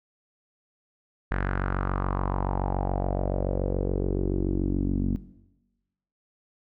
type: tone with low-pass filter sweep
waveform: sawtooth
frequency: 47.03 Hz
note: F#1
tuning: 29 cents sharp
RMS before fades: -26 dBFS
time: 1.31-5.16 s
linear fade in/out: 0 ms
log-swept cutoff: 1700 to 240 Hz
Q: 3.9
effects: noise-tail reverb RT60 1.0 s tail -17 dB re dry